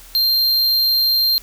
square tone, 4178 Hz, C8, 3 cents flat, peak -14 dBFS, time 0.15-1.38 s, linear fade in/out 0 ms, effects added 40 Hz sine -43 dBFS peak until 1.42 s + white hiss -43 dBFS RMS until 1.42 s

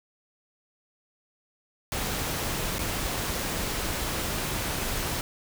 pink noise with dropouts, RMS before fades -30 dBFS, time 1.92-5.21 s, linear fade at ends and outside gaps 1 ms, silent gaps 2.784-2.791 s, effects none

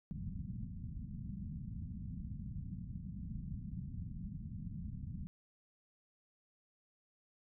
white low-pass noise, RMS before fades -44 dBFS, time 0.11-5.27 s, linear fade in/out 0 ms, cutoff 210 Hz, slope 48 dB/octave, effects none

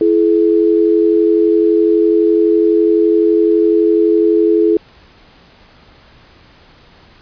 sine tone pair together, 334.1 / 426 Hz, E4 / G#4, +23 / +44 cents, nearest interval major third, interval 421 cents, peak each -11 dBFS, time 0.01-4.77 s, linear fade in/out 2 ms, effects pink hiss -45 dBFS RMS until 7.21 s + resampled to 11025 Hz

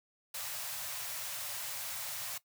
white band-stop noise, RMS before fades -40 dBFS, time 0.34-2.38 s, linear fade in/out 5 ms, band 160 to 520 Hz, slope 96 dB/octave, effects noise-tail reverb RT60 0.1 s tail -17 dB re dry + high-pass 100 Hz 12 dB/octave

